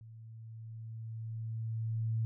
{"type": "tone with level ramp", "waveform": "sine", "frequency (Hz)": 112.3, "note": "A2", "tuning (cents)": 36, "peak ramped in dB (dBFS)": [-49, -29], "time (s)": [0.01, 2.25], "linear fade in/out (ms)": 0, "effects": []}